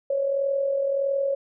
sine tone with amplitude modulation, 552 Hz, C#5, 7 cents flat, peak -19 dBFS, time 0.1-1.35 s, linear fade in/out 5 ms, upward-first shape sine, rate 41.6 Hz, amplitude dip 50%, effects none

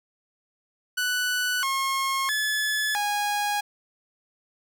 sawtooth tone with pitch steps, 1486 / 1080 / 1719 / 825 Hz, F#6 / C#6 / A6 / G#5, +7 / -45 / -41 / -12 cents, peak -20 dBFS, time 0.97-3.61 s, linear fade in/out 10 ms, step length 660 ms, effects none

